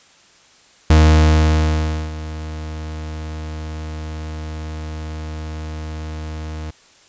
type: tone with ADSR envelope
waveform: 40% pulse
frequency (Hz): 77.78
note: D#2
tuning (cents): 0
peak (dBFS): -6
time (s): 0.9-6.71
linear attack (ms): 4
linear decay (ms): 1200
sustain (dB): -19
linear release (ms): 10
effects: white hiss -50 dBFS RMS until 7.08 s + resampled to 16000 Hz